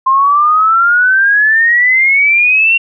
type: exponential sweep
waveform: sine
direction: up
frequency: 1049 to 2758 Hz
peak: -6 dBFS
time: 0.06-2.78 s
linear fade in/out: 10 ms
effects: none